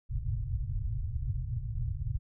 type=low-pass noise; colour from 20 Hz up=white; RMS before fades=-33 dBFS; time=0.09-2.19 s; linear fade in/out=20 ms; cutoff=130 Hz; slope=96 dB/octave; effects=none